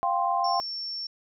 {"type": "chord", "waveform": "sine", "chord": "F suspended second", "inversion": "none", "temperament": "just", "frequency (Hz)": [698.5, 785.8, 1047.7], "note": ["F5", "G5", "C6"], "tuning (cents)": [0, 4, 2], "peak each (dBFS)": -27, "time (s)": [0.03, 0.6], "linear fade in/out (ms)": 0}
{"type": "tone", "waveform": "sine", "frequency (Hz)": 5440, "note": "F8", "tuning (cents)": -46, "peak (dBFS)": -31, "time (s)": [0.44, 1.07], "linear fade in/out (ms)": 5}
{"effects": []}